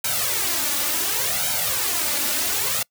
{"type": "noise with flanger", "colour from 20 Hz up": "white", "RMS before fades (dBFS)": -23, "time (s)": [0.04, 2.83], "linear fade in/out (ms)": 5, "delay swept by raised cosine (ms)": [1.3, 3.5], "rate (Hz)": 0.69, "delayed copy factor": 0.85, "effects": ["noise-tail reverb RT60 0.1 s tail -25 dB re dry", "high-pass 80 Hz 12 dB/octave"]}